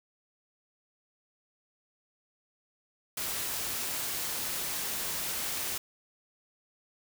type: noise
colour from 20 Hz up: white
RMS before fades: -34 dBFS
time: 3.17-5.78 s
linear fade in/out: 5 ms
effects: none